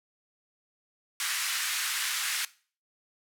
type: band-pass noise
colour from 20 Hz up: pink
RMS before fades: -31 dBFS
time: 1.2-2.45 s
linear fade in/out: 2 ms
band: 1400 to 13000 Hz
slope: 24 dB/octave
effects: noise-tail reverb RT60 0.4 s tail -19 dB re dry